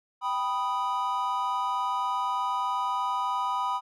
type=chord; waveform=triangle; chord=G augmented; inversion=none; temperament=equal; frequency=784 / 987.8 / 1244.5 Hz; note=G5 / B5 / D#6; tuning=0 / 0 / 0 cents; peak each=-32 / -26 / -30 dBFS; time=0.21-3.81 s; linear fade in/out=50 ms; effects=none